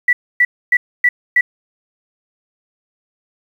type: tone bursts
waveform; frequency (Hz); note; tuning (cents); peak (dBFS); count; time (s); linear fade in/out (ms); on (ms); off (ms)
sine; 1959; B6; -15; -8; 5; 0.08-1.41; 5; 50; 270
effects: 7-bit